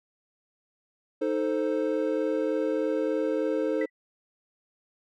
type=chord; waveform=triangle; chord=A diminished; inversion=second; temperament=equal; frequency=311.1 / 440 / 523.3 Hz; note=Eb4 / A4 / C5; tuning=0 / 0 / 0 cents; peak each=-27 dBFS; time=1.21-3.86 s; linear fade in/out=10 ms
type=tone with exponential decay; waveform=sine; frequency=1975.5 Hz; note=B6; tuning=in tune; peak=-30 dBFS; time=3.81-3.9 s; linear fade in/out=5 ms; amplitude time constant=19 ms
effects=none